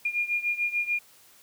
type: beating tone pair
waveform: sine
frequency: 2416 / 2422.8 Hz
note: D7 / D#7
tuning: +48 / -47 cents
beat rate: 6.8 Hz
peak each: -27 / -30 dBFS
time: 0.05-0.99 s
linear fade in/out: 5 ms
effects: white hiss -56 dBFS RMS until 1.42 s + high-pass 60 Hz 12 dB/octave